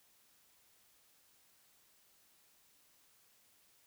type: silence
effects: white hiss -69 dBFS RMS until 3.86 s